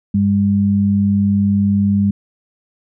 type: tone pair together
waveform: sine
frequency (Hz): 100 / 200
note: G2 / G3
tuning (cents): +35 / +35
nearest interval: octave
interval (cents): 1200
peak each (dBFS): -18 / -12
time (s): 0.14-2.11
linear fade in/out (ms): 5
effects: none